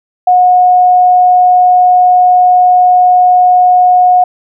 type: tone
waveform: sine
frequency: 726 Hz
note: F#5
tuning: 33 cents flat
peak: -3 dBFS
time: 0.27-4.24 s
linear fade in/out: 5 ms
effects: none